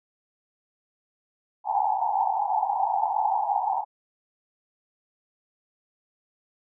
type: band-pass noise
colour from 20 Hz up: pink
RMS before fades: -25 dBFS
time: 1.64-3.85 s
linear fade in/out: 50 ms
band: 760 to 900 Hz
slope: 96 dB/octave
effects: none